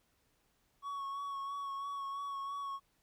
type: tone with vibrato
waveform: triangle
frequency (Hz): 1113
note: C#6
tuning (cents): +7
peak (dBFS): -36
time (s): 0.82-2.8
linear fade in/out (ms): 50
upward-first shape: sine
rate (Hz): 3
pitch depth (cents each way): 24
effects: pink hiss -75 dBFS RMS until 3.02 s